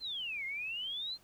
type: exponential two-way sweep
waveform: sine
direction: down then up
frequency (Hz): 4242 to 2093 to 4242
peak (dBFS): -36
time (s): 0-1.18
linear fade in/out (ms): 50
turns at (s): 0.45
effects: pink hiss -65 dBFS RMS until 1.23 s